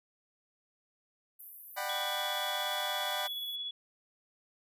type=high-pass noise; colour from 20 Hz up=white; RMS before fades=-44 dBFS; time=1.39-3.56 s; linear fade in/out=10 ms; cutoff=12000 Hz; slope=48 dB/octave
type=chord; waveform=25% pulse; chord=G major seventh; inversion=second; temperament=equal with one note detuned; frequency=599.7 / 740 / 784 / 987.8 Hz; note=D5 / F#5 / G5 / B5; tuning=+36 / 0 / 0 / 0 cents; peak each=-36 dBFS; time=1.76-3.28 s; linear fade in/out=20 ms
type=tone with tremolo; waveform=sine; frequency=3389 Hz; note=G#7; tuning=34 cents sharp; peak=-34 dBFS; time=1.89-3.71 s; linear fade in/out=5 ms; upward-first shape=triangle; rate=17 Hz; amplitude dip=35%
effects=resampled to 32000 Hz

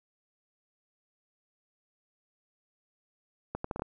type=accelerating click train; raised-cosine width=1 ms; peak=-19 dBFS; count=6; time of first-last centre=3.55-3.821 s; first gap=94 ms; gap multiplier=0.72; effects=none

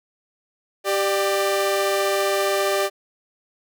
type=tone pair together; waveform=sawtooth; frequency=392 / 595.5 Hz; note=G4 / D5; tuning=0 / +24 cents; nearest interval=perfect fifth; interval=724 cents; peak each=-18 dBFS; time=0.84-2.9 s; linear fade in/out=50 ms; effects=none

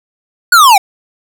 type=linear sweep; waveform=square; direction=down; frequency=1491 to 740 Hz; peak=-3 dBFS; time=0.52-0.78 s; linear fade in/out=5 ms; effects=none

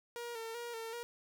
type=tone with vibrato; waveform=sawtooth; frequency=463.5 Hz; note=A#4; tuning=10 cents flat; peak=-37 dBFS; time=0.16-1.03 s; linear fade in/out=0 ms; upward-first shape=square; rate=2.6 Hz; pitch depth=42 cents each way; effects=none

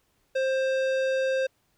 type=tone with tanh clipping; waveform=sine; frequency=528 Hz; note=C5; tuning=16 cents sharp; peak=-25 dBFS; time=0.35-1.47 s; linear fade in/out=10 ms; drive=16 dB; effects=pink hiss -70 dBFS RMS until 1.77 s

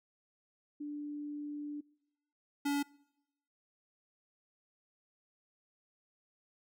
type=tone pair in turn; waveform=sine / square; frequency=293.7 / 285.2 Hz; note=D4 / C#4; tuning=0 / +49 cents; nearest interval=minor second; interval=51 cents; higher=first; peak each=-38 / -31 dBFS; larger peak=second; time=0.8-1.81 / 2.65-2.83 s; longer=first; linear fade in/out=10 ms; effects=noise-tail reverb RT60 0.9 s tail -25 dB re dry

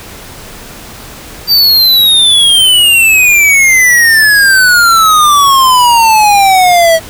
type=exponential sweep; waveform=square; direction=down; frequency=4699 to 642 Hz; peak=-4 dBFS; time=1.47-7 s; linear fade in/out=50 ms; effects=pink hiss -29 dBFS RMS until 7.09 s

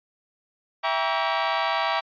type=chord; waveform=sawtooth; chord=E diminished seventh; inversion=none; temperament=just; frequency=659.3 / 791.1 / 949.3 / 1139.2 Hz; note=E5 / G5 / Bb5 / Db6; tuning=0 / +16 / +31 / +47 cents; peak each=-24 dBFS; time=0.83-2.01 s; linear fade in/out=20 ms; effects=resampled to 11025 Hz

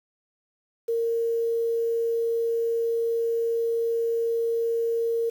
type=tone with quantisation; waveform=sine; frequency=461.3 Hz; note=A#4; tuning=18 cents flat; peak=-22 dBFS; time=0.88-5.3 s; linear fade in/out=10 ms; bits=8; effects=none

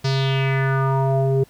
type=tone with low-pass filter sweep; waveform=square; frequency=134.8 Hz; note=C#3; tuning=48 cents flat; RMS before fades=-19 dBFS; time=0.04-1.44 s; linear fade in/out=10 ms; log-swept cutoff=5100 to 420 Hz; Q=3.8; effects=pink hiss -53 dBFS RMS until 1.49 s

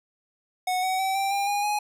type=tone with pitch steps; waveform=square; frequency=736 / 751.5 / 767.3 / 783.4 / 799.8 / 816.6 / 833.8 Hz; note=F#5 / F#5 / G5 / G5 / G5 / G#5 / G#5; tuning=-9 / +27 / -37 / -1 / +35 / -29 / +7 cents; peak=-24 dBFS; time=0.67-1.79 s; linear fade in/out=5 ms; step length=160 ms; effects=resampled to 32000 Hz + 11-bit

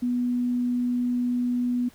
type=tone; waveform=sine; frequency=245.3 Hz; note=B3; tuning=12 cents flat; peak=-22 dBFS; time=0.02-1.89 s; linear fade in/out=10 ms; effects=pink hiss -55 dBFS RMS until 1.94 s

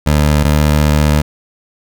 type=tone pair in turn; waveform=20% pulse; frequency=74.6 / 75.01 Hz; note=D2 / D2; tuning=+28 / +37 cents; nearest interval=unison; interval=9 cents; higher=second; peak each=-4 dBFS; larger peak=neither; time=0.06-0.44 / 0.44-1.22 s; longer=second; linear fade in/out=10 ms; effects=none

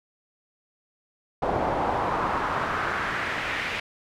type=noise with band-pass filter sweep; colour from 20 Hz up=brown; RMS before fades=-27 dBFS; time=1.42-3.8 s; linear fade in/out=5 ms; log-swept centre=700 to 2300 Hz; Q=2.1; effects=none

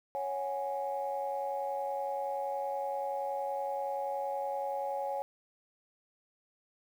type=chord; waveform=sine; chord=C# suspended fourth; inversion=none; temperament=equal; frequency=554.4 / 740 / 830.6 Hz; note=C#5 / F#5 / G#5; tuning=0 / 0 / 0 cents; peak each=-35 / -40 / -35 dBFS; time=0.15-5.22 s; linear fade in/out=0 ms; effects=tanh soft clip ceiling -24 dBFS + 10-bit

